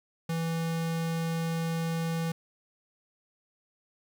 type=tone; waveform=square; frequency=164.81 Hz; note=E3; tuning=in tune; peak=-29 dBFS; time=0.29-2.32 s; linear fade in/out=5 ms; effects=11-bit